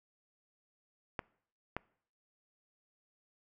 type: clicks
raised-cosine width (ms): 0.5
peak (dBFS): -20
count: 2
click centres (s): 1.192 / 1.766
effects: noise-tail reverb RT60 0.6 s tail -24 dB re dry